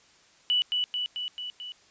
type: tone with echo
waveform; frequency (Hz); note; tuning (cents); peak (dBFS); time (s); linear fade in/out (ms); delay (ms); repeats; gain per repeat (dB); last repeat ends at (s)
sine; 2960; F#7; 0; -21; 0.5-0.62; 0; 220; 5; -3; 1.72
effects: white hiss -59 dBFS RMS until 1.9 s + resampled to 16000 Hz